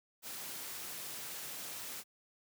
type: noise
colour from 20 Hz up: white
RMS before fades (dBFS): -44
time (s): 0.22-2.04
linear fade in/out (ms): 50
effects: high-pass 100 Hz 12 dB/octave